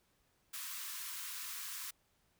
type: high-pass noise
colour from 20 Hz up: white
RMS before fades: -44 dBFS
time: 0.53-1.91 s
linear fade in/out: 10 ms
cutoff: 960 Hz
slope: 96 dB/octave
effects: pink hiss -75 dBFS RMS until 2.39 s